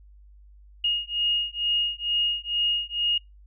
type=beating tone pair; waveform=sine; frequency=2859 / 2861.2 Hz; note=F7 / F7; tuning=+40 / +41 cents; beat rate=2.2 Hz; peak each=-26 dBFS; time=0.84-3.18 s; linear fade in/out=5 ms; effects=noise-tail reverb RT60 0.2 s tail -24 dB re dry + added 50 Hz sine -48 dBFS peak until 3.46 s